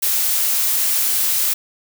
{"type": "noise", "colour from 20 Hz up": "blue", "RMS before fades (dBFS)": -18, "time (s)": [0.02, 1.54], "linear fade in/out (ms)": 10, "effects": []}